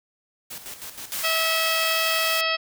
white noise with tremolo, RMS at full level -36 dBFS, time 0.5-1.31 s, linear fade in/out 10 ms, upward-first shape square, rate 6.3 Hz, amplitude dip 60%
white high-pass noise, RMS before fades -30 dBFS, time 1.12-2.41 s, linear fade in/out 0 ms, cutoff 930 Hz, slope 12 dB/octave
harmonic tone, 648 Hz, E5, 30 cents flat, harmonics 1 / 2 / 3 / 4 / 5 / 6 / 7 / 8, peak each -29 / -28 / -29 / -27 / -28 / -38 / -33 / -32 dBFS, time 1.23-2.57 s, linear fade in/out 20 ms
effects none

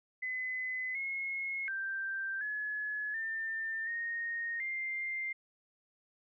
sine tone with pitch steps, 2025 / 2167 / 1571 / 1701 / 1796 / 1857 / 2099 Hz, B6 / C#7 / G6 / G#6 / A6 / A#6 / C7, +43 / -40 / +3 / +41 / +35 / -7 / +5 cents, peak -34 dBFS, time 0.22-5.33 s, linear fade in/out 10 ms, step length 730 ms, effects none

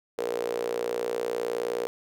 sawtooth tone with high-pass filter, 59.5 Hz, A#1, 36 cents sharp, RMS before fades -30 dBFS, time 0.18-1.87 s, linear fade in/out 0 ms, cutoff 460 Hz, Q 8.4, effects none

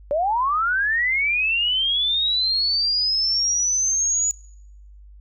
sine linear sweep, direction up, 554.4 to 6910 Hz, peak -18 dBFS, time 0.11-4.31 s, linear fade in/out 0 ms, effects noise-tail reverb RT60 0.8 s tail -24 dB re dry + added 50 Hz sine -42 dBFS peak until 5.2 s

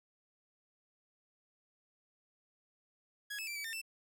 sawtooth tone with pitch steps, 1666 / 2605 / 2345 / 2289 / 1809 / 2663 Hz, G#6 / E7 / D7 / D7 / A6 / E7, +5 / -21 / -3 / -45 / +48 / +17 cents, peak -36 dBFS, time 3.3-3.816 s, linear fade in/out 10 ms, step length 86 ms, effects none

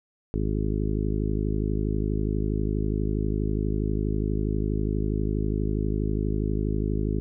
harmonic tone, 52.3 Hz, G#1, 13 cents sharp, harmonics 1 / 2 / 3 / 4 / 5 / 6 / 7 / 8, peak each -27 / -30 / -32 / -33 / -34 / -35 / -35 / -36 dBFS, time 0.34-7.2 s, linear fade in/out 0 ms, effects none

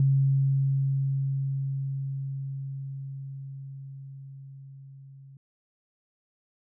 sine tone with level ramp, 136.3 Hz, C#3, 29 cents flat, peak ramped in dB -18 to -46 dBFS, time 0-5.37 s, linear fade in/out 2 ms, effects none

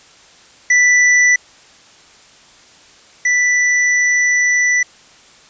square tone pair in turn, 1975.5 / 1975.5 Hz, B6 / B6, 0 / 0 cents, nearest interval unison, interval 0 cents, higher neither, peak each -9 / -12 dBFS, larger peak first, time 0.7-1.36 / 3.25-4.83 s, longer second, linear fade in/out 5 ms, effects white hiss -45 dBFS RMS until 5.49 s + resampled to 16000 Hz

